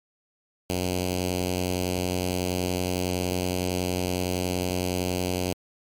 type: tone with notch filter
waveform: 5% pulse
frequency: 90.8 Hz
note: F#2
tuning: 32 cents flat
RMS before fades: -27 dBFS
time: 0.7-5.53 s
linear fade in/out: 0 ms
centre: 1200 Hz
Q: 0.55
effects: MP3 96 kbps